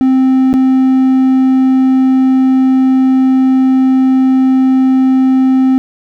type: tone with dropouts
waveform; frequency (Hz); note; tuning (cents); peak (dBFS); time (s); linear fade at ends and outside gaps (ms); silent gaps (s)
triangle; 261.6; C4; 0; -4; 0.01-5.78; 0; 0.53-0.539
effects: none